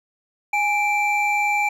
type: tone pair together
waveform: triangle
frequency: 829 / 2345 Hz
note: G#5 / D7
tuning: -3 / -3 cents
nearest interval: octave + tritone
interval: 1800 cents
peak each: -19 dBFS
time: 0.53-1.69 s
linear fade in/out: 5 ms
effects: none